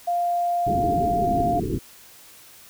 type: tone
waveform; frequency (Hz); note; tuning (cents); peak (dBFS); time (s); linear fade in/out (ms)
sine; 698.5; F5; 0; -20; 0.07-1.6; 10
type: low-pass noise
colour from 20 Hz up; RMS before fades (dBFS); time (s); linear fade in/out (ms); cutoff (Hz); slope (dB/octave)
white; -26; 0.66-1.79; 10; 430; 96
effects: white hiss -48 dBFS RMS until 2.69 s